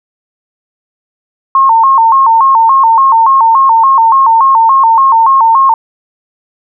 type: tone with vibrato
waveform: sine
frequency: 988 Hz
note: B5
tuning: in tune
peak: -3 dBFS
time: 1.55-5.74 s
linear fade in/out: 2 ms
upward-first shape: square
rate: 3.5 Hz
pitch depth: 150 cents each way
effects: none